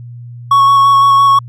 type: tone with vibrato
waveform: triangle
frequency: 1108.7 Hz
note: C#6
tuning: in tune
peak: -3 dBFS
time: 0.51-1.39 s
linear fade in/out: 5 ms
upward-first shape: square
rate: 5.9 Hz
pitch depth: 10 cents each way
effects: added 120 Hz sine -27 dBFS peak until 1.48 s